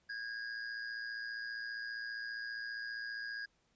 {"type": "tone with amplitude modulation", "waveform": "square", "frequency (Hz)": 1637, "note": "G#6", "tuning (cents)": -25, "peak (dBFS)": -38, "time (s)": [0.09, 3.46], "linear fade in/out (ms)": 10, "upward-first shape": "sine", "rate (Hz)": 115, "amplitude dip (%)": 55, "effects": ["pink hiss -75 dBFS RMS until 3.75 s", "resampled to 16000 Hz"]}